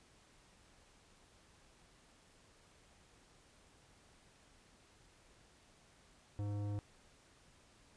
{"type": "tone with tanh clipping", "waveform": "sine", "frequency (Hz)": 102.6, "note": "G#2", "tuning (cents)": -21, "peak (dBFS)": -39, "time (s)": [6.39, 6.79], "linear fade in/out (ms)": 0, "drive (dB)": 15, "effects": ["pink hiss -66 dBFS RMS until 7.96 s", "resampled to 22050 Hz"]}